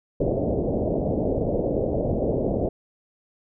white low-pass noise, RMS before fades -24 dBFS, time 0.2-2.69 s, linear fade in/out 5 ms, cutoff 630 Hz, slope 48 dB/octave, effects none

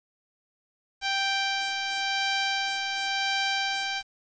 10% pulse tone with tremolo, 784 Hz, G5, in tune, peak -16 dBFS, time 1.01-4.03 s, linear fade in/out 50 ms, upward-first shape sine, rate 0.94 Hz, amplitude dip 35%, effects resampled to 16000 Hz + 8-bit

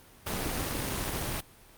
pink noise with amplitude modulation, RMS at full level -29 dBFS, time 0.26-1.41 s, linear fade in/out 10 ms, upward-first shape sine, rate 248 Hz, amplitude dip 75%, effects pink hiss -55 dBFS RMS until 1.77 s + Opus 32 kbps

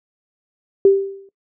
sine tone with exponential decay, 392 Hz, G4, in tune, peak -5 dBFS, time 0.85-1.29 s, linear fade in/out 2 ms, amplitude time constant 94 ms, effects noise-tail reverb RT60 0.1 s tail -18 dB re dry

